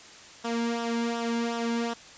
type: tone with flanger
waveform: sawtooth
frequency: 233.1 Hz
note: A#3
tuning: in tune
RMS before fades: -29 dBFS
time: 0.44-1.94 s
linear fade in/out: 10 ms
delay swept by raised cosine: 0.44 to 1.64 ms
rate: 2.7 Hz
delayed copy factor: -0.65
effects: white hiss -48 dBFS RMS until 2.17 s + resampled to 16000 Hz